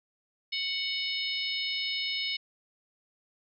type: harmonic tone with a mistuned harmonic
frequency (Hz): 741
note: F#5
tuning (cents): +2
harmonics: 3 / 4 / 5 / 6 / 7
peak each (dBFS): -35 / -35 / -35 / -38 / -38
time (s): 0.52-2.37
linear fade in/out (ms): 10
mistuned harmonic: 6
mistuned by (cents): -64
effects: none